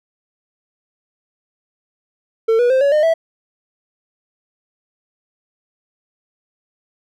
triangle tone with pitch steps, 450 / 485.1 / 522.9 / 563.7 / 607.7 / 655 Hz, A4 / B4 / C5 / C#5 / D#5 / E5, +39 / -31 / -1 / +29 / -41 / -11 cents, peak -9 dBFS, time 2.48-3.14 s, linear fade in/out 10 ms, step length 110 ms, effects none

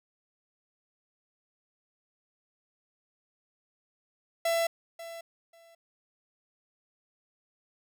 45% pulse tone with echo, 669 Hz, E5, 25 cents sharp, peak -25 dBFS, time 4.45-4.67 s, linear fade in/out 5 ms, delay 540 ms, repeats 2, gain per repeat -15 dB, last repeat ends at 5.75 s, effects none

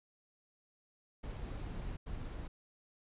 brown noise bursts at uneven times, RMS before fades -42 dBFS, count 2, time 1.23-1.97 / 2.06-2.48 s, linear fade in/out 10 ms, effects resampled to 8000 Hz

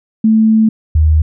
sine tone pair in turn, 220 / 77.78 Hz, A3 / D#2, 0 / 0 cents, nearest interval octave + tritone, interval 1800 cents, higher first, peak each -6 dBFS, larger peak neither, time 0.24-0.69 / 0.95-1.22 s, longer first, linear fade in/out 5 ms, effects none

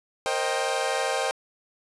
sawtooth chord, C minor seventh, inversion third, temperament equal with one note detuned, 466.2 / 529.6 / 622.3 / 784 Hz, Bb4 / C5 / Eb5 / G5, 0 / +21 / 0 / 0 cents, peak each -28 / -25 / -27 / -25 dBFS, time 0.26-1.31 s, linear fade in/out 0 ms, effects resampled to 24000 Hz + 8-bit

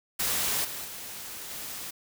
white noise with level steps, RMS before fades -28 / -37 / -40 / -38 dBFS, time 0.19-1.91 s, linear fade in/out 10 ms, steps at 0.64 / 0.84 / 1.5 s, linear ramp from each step 10 ms, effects none

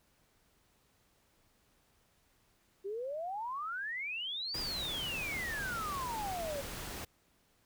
sine exponential two-way sweep, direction up then down, 379.9 to 4978 to 541 Hz, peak -36 dBFS, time 2.84-6.62 s, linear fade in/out 20 ms, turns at 4.58 s
pink noise, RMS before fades -43 dBFS, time 4.54-7.05 s, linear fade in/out 5 ms
effects pink hiss -71 dBFS RMS until 7.65 s

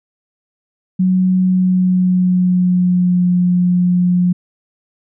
sine tone with pitch glide, 185 to 178.7 Hz, F#3 to F3, 0 to +40 cents, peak -10 dBFS, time 0.99-4.33 s, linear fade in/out 10 ms, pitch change -60 cents, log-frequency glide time 1.41-3.28 s, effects none

